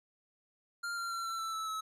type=tone with pitch steps; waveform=square; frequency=1396.9 / 1379.3 / 1361.8 / 1344.6 / 1327.7 / 1310.9 / 1294.4 Hz; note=F6 / F6 / F6 / E6 / E6 / E6 / E6; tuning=0 / -22 / -44 / +34 / +12 / -10 / -32 cents; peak=-36 dBFS; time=0.83-1.81 s; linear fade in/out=10 ms; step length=140 ms; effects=low-pass 11000 Hz 12 dB/octave